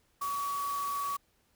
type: tone in noise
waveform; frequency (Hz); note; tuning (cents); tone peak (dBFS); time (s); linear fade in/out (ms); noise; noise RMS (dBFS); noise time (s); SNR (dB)
sine; 1132; C#6; +36; -31; 0.21-1.17; 10; white; -44; 0.21-1.17; +10
effects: pink hiss -71 dBFS RMS until 1.55 s